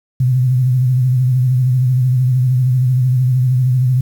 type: tone with vibrato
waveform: sine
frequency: 127.3 Hz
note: C3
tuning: 47 cents flat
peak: -10 dBFS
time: 0.2-4.01 s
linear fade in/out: 5 ms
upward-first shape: sine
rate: 13 Hz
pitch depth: 59 cents each way
effects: 7-bit